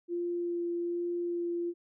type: tone with vibrato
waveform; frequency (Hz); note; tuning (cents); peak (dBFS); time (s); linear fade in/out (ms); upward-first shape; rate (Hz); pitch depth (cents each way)
sine; 346.2; F4; -15; -30; 0.08-1.74; 50; sine; 1.2; 9
effects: none